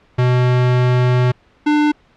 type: tone pair in turn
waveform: square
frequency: 124.9 / 298.5 Hz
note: B2 / D4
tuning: +20 / +28 cents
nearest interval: octave + minor third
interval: 1508 cents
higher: second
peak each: -12 dBFS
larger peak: neither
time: 0.18-1.32 / 1.66-1.92 s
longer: first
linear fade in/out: 10 ms
effects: pink hiss -53 dBFS RMS until 2.16 s + low-pass 3000 Hz 12 dB/octave